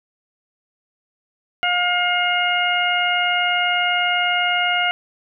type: harmonic tone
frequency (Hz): 712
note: F5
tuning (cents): +33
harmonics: 1 / 2 / 3 / 4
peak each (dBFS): -22 / -22 / -22 / -22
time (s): 1.63-4.91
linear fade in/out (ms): 0
effects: none